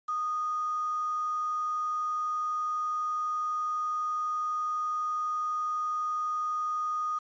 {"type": "tone with quantisation", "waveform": "sine", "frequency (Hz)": 1236, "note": "D#6", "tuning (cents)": -12, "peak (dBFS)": -28, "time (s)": [0.08, 7.19], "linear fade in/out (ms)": 10, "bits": 8, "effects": ["resampled to 16000 Hz"]}